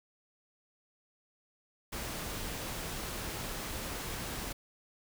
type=noise; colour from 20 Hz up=pink; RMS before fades=-39 dBFS; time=1.92-4.53 s; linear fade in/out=10 ms; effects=none